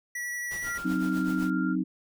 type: tone with vibrato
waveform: square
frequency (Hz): 1942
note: B6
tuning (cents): -30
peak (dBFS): -32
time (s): 0.15-0.78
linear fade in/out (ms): 5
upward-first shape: sine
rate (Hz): 11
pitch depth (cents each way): 8
type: noise with tremolo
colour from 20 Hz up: pink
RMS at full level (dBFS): -42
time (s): 0.51-1.5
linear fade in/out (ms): 2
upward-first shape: triangle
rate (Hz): 7.9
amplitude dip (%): 75
type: tone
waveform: sine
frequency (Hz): 1393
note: F6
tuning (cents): -5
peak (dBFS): -34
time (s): 0.63-1.76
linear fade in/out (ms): 50
type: chord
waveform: sine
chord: C diminished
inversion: second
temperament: equal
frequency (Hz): 185 / 261.6 / 311.1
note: Gb3 / C4 / Eb4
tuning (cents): 0 / 0 / 0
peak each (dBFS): -29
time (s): 0.84-1.84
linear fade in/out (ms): 20
effects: none